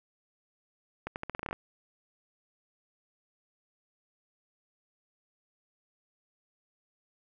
accelerating click train, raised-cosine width 0.5 ms, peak -20 dBFS, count 11, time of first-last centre 1.07-1.529 s, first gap 89 ms, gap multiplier 0.84, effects none

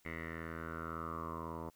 10% pulse tone with low-pass filter sweep, 81.9 Hz, E2, 11 cents flat, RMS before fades -43 dBFS, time 0.05-1.7 s, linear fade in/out 5 ms, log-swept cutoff 2100 to 880 Hz, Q 7.1, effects white hiss -71 dBFS RMS until 1.75 s

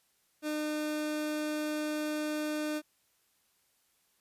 30% pulse tone, 303.4 Hz, D#4, 44 cents flat, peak -29 dBFS, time 0.42-2.82 s, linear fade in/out 50 ms, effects white hiss -72 dBFS RMS until 4.2 s + resampled to 32000 Hz

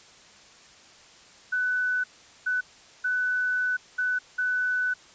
sine tone bursts at uneven times, 1496 Hz, F#6, 19 cents sharp, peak -23 dBFS, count 5, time 1.52-2.04 / 2.46-2.61 / 3.04-3.77 / 3.98-4.19 / 4.38-4.94 s, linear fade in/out 10 ms, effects white hiss -52 dBFS RMS until 5.14 s + resampled to 16000 Hz

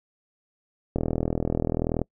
click train, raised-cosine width 2 ms, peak -11 dBFS, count 44, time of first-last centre 0.96-2.017 s, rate 40.7 Hz, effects noise-tail reverb RT60 0.1 s tail -26 dB re dry

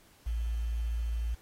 sine tone with quantisation, 57 Hz, A#1, 38 cents flat, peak -29 dBFS, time 0.26-1.35 s, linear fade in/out 10 ms, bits 9, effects pink hiss -61 dBFS RMS until 1.41 s + AAC 48 kbps

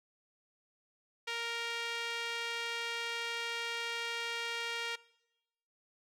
sawtooth tone with band-pass filter, 466.2 Hz, A#4, in tune, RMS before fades -38 dBFS, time 1.27-4.96 s, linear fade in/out 10 ms, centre 2800 Hz, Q 1.3, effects noise-tail reverb RT60 0.9 s tail -21 dB re dry

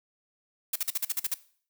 blue noise bursts, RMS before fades -28 dBFS, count 9, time 0.73-1.342 s, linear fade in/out 5 ms, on 28 ms, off 45 ms, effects noise-tail reverb RT60 0.5 s tail -18 dB re dry

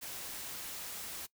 white noise, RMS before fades -43 dBFS, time 0.01-1.27 s, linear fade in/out 20 ms, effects noise-tail reverb RT60 0.1 s tail -21 dB re dry

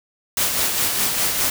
white noise with tremolo, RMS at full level -19 dBFS, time 0.37-1.5 s, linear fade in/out 2 ms, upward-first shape sine, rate 4.9 Hz, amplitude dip 40%, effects none

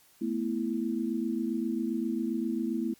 sine chord, A suspended second, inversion none, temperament just, 220 / 247.5 / 330 Hz, A3 / B3 / E4, 0 / +4 / +2 cents, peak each -32 dBFS, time 0.21-2.94 s, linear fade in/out 10 ms, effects white hiss -61 dBFS RMS until 2.99 s + MP3 96 kbps

